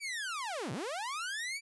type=linear two-way sweep; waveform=sawtooth; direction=down then up; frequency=2349 to 108.7 to 2349 Hz; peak=-32 dBFS; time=0-1.61 s; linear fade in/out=50 ms; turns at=0.72 s; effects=resampled to 24000 Hz